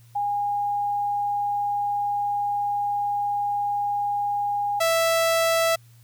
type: tone pair in turn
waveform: sine / sawtooth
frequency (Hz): 817 / 659.7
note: G#5 / E5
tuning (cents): -29 / +1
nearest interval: major third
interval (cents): 370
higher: first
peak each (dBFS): -22 / -15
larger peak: second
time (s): 0.15-4.8 / 4.8-5.76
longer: first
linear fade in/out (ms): 10
effects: added 117 Hz sine -49 dBFS peak until 6.03 s + white hiss -60 dBFS RMS until 6.03 s

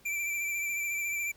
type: tone with vibrato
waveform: square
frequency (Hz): 2345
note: D7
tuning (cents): -3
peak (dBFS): -31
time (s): 0.05-1.32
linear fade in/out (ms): 10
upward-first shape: sine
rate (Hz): 14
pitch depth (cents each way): 28
effects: pink hiss -61 dBFS RMS until 1.36 s

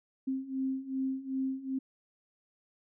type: beating tone pair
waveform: sine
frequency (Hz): 263.4 / 266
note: C4 / C4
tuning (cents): +12 / +29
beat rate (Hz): 2.6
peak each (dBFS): -36 / -33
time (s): 0.27-1.79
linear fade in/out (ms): 10
effects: none

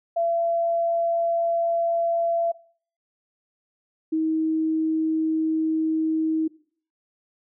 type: tone pair in turn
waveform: sine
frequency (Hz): 676 / 317.6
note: E5 / D#4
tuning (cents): +43 / +36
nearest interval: octave + minor second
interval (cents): 1307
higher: first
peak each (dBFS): -20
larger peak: neither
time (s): 0.16-2.52 / 4.12-6.48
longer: neither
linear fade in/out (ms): 10
effects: noise-tail reverb RT60 0.5 s tail -20 dB re dry

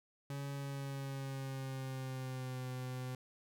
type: tone with pitch glide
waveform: 40% pulse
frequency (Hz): 140 to 127.64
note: C#3 to C3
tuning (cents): +18 to -43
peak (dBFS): -39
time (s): 0.3-3.15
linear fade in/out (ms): 2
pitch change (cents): -161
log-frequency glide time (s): 0.54-2.67
effects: none

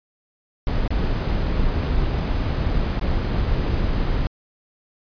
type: noise with dropouts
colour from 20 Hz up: brown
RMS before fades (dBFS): -21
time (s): 0.67-4.27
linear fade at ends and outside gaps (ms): 1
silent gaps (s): 0.878-0.905 / 2.996-3.012
effects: resampled to 11025 Hz

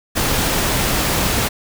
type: noise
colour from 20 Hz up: pink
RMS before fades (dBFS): -18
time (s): 0.15-1.49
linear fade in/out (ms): 20
effects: none

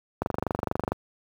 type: click train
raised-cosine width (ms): 1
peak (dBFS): -11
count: 18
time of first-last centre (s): 0.22-0.92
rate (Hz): 24.3
effects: high-pass 60 Hz 12 dB/octave + 8-bit

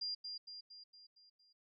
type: tone with echo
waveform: sine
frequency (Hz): 4800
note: D8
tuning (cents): +37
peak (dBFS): -37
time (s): 0.01-0.15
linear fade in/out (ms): 10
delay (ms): 230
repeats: 6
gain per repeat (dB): -5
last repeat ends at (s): 1.53
effects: MP3 32 kbps

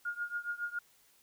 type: tone with tremolo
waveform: sine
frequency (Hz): 1423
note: F6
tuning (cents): +32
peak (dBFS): -31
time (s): 0.05-0.79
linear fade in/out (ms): 5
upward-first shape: triangle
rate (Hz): 7.2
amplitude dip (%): 95
effects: white hiss -66 dBFS RMS until 1.22 s

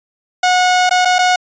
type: tone with dropouts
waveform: sawtooth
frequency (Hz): 729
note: F#5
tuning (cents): -26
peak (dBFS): -6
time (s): 0.43-1.36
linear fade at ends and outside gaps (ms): 5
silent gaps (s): 0.894-0.909 / 1.05-1.054 / 1.185-1.189
effects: resampled to 16000 Hz

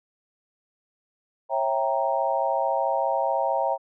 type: chord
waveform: sine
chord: C# diminished seventh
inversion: none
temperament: equal with one note detuned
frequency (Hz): 545.5 / 659.3 / 784 / 932.3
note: C#5 / E5 / G5 / Bb5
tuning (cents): -28 / 0 / 0 / 0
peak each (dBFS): -27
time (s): 1.49-3.78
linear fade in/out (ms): 50
effects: none

